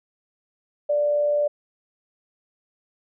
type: tone with amplitude modulation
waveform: sine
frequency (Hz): 587.3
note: D5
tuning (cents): 0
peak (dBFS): -17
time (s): 0.89-1.48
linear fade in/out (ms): 10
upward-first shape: sine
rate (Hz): 126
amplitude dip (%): 25
effects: none